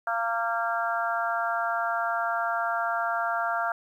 harmonic tone with a mistuned harmonic, 230 Hz, A#3, 23 cents flat, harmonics 3 / 4 / 5 / 6 / 7, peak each -29 / -33 / -35 / -29 / -35 dBFS, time 0.07-3.72 s, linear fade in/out 2 ms, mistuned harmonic 5, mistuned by +22 cents, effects 10-bit

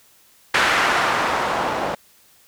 blue noise with low-pass filter sweep, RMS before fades -20 dBFS, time 0.54-1.95 s, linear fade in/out 5 ms, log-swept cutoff 1700 to 710 Hz, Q 1.2, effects white hiss -54 dBFS RMS until 2.47 s

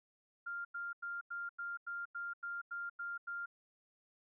sine tone bursts, 1396.9 Hz, F6, in tune, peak -39 dBFS, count 11, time 0.46-3.46 s, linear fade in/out 10 ms, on 190 ms, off 91 ms, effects none

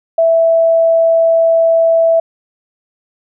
sine tone, 659.3 Hz, E5, in tune, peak -7 dBFS, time 0.18-2.2 s, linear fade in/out 5 ms, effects none

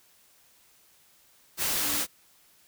sine tone in noise, 294.3 Hz, D4, 4 cents sharp, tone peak -39 dBFS, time 1.8-2.04 s, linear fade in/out 50 ms, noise white, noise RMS -28 dBFS, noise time 1.57-2.07 s, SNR -14 dB, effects white hiss -61 dBFS RMS until 2.67 s

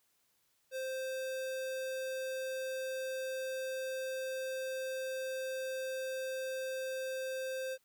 square tone, 523.3 Hz, C5, in tune, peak -37 dBFS, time 0.71-7.78 s, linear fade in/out 50 ms, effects white hiss -75 dBFS RMS until 7.84 s

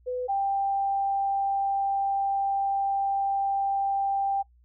sine tone pair in turn, 500 / 789.1 Hz, B4 / G5, +21 / +11 cents, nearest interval minor sixth, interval 790 cents, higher second, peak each -27 / -23 dBFS, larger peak second, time 0.06-0.28 / 0.28-4.43 s, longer second, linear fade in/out 20 ms, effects noise-tail reverb RT60 0.1 s tail -21 dB re dry + added 60 Hz sine -56 dBFS peak until 4.64 s

